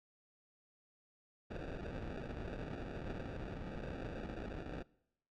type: noise with sample-and-hold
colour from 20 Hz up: pink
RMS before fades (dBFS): -44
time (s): 1.5-4.83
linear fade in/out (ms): 10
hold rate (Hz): 1050
effects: noise-tail reverb RT60 0.8 s tail -23 dB re dry + low-pass 3000 Hz 12 dB/octave